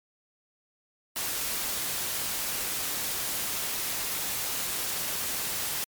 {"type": "noise", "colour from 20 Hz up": "white", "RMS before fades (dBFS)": -31, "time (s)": [1.16, 5.84], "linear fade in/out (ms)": 0, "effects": ["MP3 96 kbps"]}